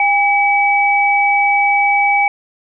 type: tone pair together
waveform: sine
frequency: 808 / 2285 Hz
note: G#5 / D7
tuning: -48 / -48 cents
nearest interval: octave + tritone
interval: 1800 cents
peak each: -13 dBFS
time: 0-2.28 s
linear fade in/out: 2 ms
effects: none